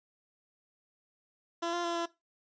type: tone with pitch steps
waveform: 15% pulse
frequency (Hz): 338.9 / 347.2 / 340.9 / 338.7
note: E4 / F4 / F4 / E4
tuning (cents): +48 / -10 / -42 / +47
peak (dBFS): -25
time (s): 1.62-2.06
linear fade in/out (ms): 10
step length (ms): 110
effects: noise-tail reverb RT60 0.2 s tail -18 dB re dry + resampled to 16000 Hz